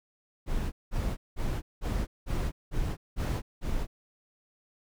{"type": "noise bursts", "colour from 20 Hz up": "brown", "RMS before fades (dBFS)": -29, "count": 8, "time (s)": [0.46, 3.87], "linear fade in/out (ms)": 50, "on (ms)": 260, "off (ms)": 190, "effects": []}